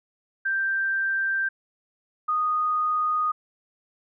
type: tone pair in turn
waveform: sine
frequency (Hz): 1572 / 1238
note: G6 / D#6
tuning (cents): +4 / -9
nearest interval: major third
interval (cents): 413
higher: first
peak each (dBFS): -22 / -21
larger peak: second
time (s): 0.45-1.49 / 2.28-3.32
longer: neither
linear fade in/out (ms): 10
effects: none